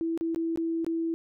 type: tone with dropouts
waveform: sine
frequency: 329.6 Hz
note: E4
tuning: in tune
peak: -26 dBFS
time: 0.01-1.14 s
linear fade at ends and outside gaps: 0 ms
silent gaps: 0.176-0.21 / 0.347-0.36 / 0.559-0.574 / 0.846-0.865 s
effects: none